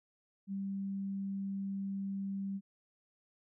sine tone, 196 Hz, G3, in tune, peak -35 dBFS, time 0.47-2.61 s, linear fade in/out 50 ms, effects none

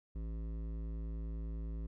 sine tone with hard clipping, 55 Hz, A1, in tune, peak -40 dBFS, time 0.15-1.87 s, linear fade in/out 10 ms, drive 13 dB, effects none

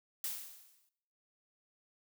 blue noise with exponential decay, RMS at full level -36 dBFS, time 0.24-0.89 s, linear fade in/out 1 ms, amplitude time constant 140 ms, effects noise-tail reverb RT60 0.8 s tail -20 dB re dry

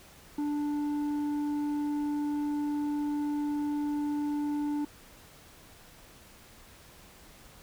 square tone with low-pass filter, 293.7 Hz, D4, in tune, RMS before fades -31 dBFS, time 0.38-4.85 s, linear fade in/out 5 ms, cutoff 640 Hz, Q 1.3, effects pink hiss -54 dBFS RMS until 7.62 s

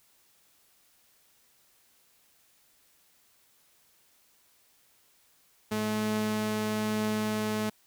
sawtooth tone pair together, 107.96 / 214.8 Hz, A2 / A3, -32 / -41 cents, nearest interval octave, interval 1191 cents, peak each -35 / -24 dBFS, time 5.71-7.7 s, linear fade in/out 10 ms, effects white hiss -65 dBFS RMS until 7.86 s

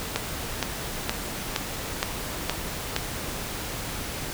click train, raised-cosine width 0.2 ms, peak -6 dBFS, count 7, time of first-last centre 0.16-2.964 s, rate 2.14 Hz, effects pink hiss -33 dBFS RMS until 4.33 s

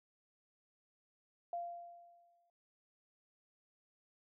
sine tone with exponential decay, 692 Hz, F5, 16 cents flat, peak -36 dBFS, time 1.53-2.5 s, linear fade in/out 2 ms, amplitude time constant 210 ms, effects none

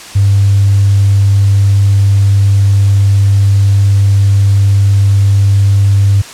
triangle tone with tanh clipping, 99.5 Hz, G2, 26 cents sharp, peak -4 dBFS, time 0.15-6.22 s, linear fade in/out 10 ms, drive 1 dB, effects white hiss -29 dBFS RMS until 6.33 s + low-pass 8000 Hz 12 dB/octave

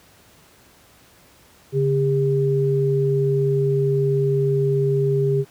sine tone pair together, 140.6 / 402.5 Hz, C#3 / G4, +25 / +46 cents, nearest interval octave + tritone, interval 1821 cents, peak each -19 dBFS, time 1.72-5.45 s, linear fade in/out 50 ms, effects pink hiss -52 dBFS RMS until 5.5 s + high-pass 60 Hz 12 dB/octave

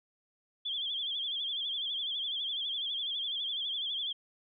sine tone with vibrato, 3322 Hz, G#7, in tune, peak -32 dBFS, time 0.65-4.13 s, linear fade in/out 10 ms, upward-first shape sine, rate 12 Hz, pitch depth 91 cents each way, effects none

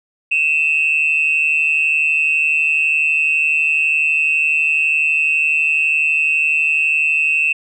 sine tone pair together, 2549 / 2701 Hz, D#7 / E7, +41 / +42 cents, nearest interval minor second, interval 101 cents, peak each -15 dBFS, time 0.31-7.53 s, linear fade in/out 10 ms, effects tanh soft clip ceiling -6 dBFS

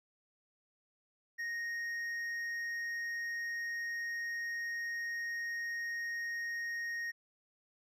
triangle tone with hard clipping, 1864.7 Hz, A#6, in tune, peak -37 dBFS, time 1.38-7.12 s, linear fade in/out 20 ms, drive 7 dB, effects none

